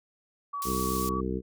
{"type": "tone with vibrato", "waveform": "sine", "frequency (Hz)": 1134, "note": "C#6", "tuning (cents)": 39, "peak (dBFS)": -31, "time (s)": [0.53, 1.21], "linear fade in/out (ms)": 10, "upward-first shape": "square", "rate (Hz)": 8.1, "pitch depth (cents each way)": 10}
{"type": "high-pass noise", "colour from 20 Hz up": "pink", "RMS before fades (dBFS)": -37, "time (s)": [0.62, 1.09], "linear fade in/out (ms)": 0, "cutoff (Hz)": 5800, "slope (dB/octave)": 12}
{"type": "harmonic tone", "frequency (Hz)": 64.2, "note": "C2", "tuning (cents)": -32, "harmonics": [1, 2, 3, 4, 5, 6, 7], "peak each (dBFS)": [-35, -40, -33, -38, -36, -35, -37], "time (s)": [0.64, 1.42], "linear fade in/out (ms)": 50}
{"effects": []}